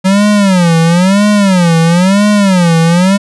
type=tone with vibrato; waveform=square; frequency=185 Hz; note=F#3; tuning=in tune; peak=-6 dBFS; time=0.04-3.18 s; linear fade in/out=20 ms; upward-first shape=sine; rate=1 Hz; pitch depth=210 cents each way; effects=resampled to 24000 Hz